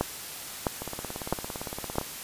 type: two click trains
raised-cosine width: 1 ms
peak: -10 / -20 dBFS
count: 4 / 22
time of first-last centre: 0.01-1.984 / 0.82-2.013 s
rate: 1.52 / 17.6 Hz
effects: white hiss -39 dBFS RMS until 2.23 s + resampled to 32000 Hz